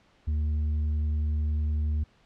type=tone with tanh clipping; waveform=sine; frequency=75.9 Hz; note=D#2; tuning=42 cents flat; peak=-25 dBFS; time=0.27-2.04 s; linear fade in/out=10 ms; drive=4 dB; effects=pink hiss -62 dBFS RMS until 2.25 s + low-pass 4000 Hz 12 dB/octave